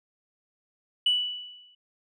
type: tone with exponential decay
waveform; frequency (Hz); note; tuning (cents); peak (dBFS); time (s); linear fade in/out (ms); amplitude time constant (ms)
sine; 2960; F#7; 0; -17; 1.06-1.75; 5; 150
effects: tanh soft clip ceiling -15 dBFS